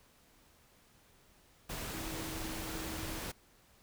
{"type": "tone in noise", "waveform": "sine", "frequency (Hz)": 320, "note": "D#4", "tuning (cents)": 49, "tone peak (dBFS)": -45, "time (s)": [1.94, 3.2], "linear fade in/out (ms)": 10, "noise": "pink", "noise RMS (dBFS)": -41, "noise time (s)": [1.69, 3.32], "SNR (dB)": -7, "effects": ["pink hiss -65 dBFS RMS until 3.82 s"]}